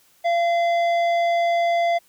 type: tone with tanh clipping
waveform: triangle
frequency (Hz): 685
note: F5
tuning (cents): -34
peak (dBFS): -19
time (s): 0.24-1.99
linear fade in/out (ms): 20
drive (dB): 15
effects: white hiss -58 dBFS RMS until 2.08 s